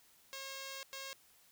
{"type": "tone bursts at uneven times", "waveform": "5% pulse", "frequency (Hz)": 541, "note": "C#5", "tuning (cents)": -42, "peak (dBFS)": -32, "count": 2, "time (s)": [[0.33, 0.83], [0.93, 1.13]], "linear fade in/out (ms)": 0, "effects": ["white hiss -66 dBFS RMS until 1.51 s"]}